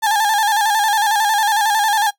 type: tone with vibrato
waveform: 35% pulse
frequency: 850 Hz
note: G#5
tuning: 40 cents sharp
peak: -12 dBFS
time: 0.02-2.11 s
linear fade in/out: 20 ms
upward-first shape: square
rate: 11 Hz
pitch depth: 67 cents each way
effects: noise-tail reverb RT60 0.1 s tail -17 dB re dry